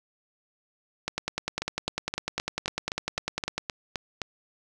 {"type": "two click trains", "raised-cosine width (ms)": 0.2, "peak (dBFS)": [-12, -11], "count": [11, 26], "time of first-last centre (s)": [[1.62, 4.217], [1.08, 3.58]], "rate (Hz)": [3.85, 10], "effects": []}